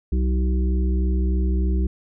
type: harmonic tone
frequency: 63.3 Hz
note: B1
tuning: 43 cents sharp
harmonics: 1 / 3 / 5 / 6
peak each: -18 / -28 / -32 / -34 dBFS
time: 0.12-1.87 s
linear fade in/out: 5 ms
effects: none